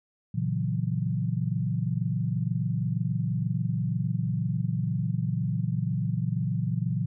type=chord; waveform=sine; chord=F# dominant seventh; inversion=first; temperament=equal; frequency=116.54 / 138.59 / 164.81 / 185 Hz; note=A#2 / C#3 / E3 / F#3; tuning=0 / 0 / 0 / 0 cents; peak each=-29 / -31 / -30 / -33 dBFS; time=0.34-7.06 s; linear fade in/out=10 ms; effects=none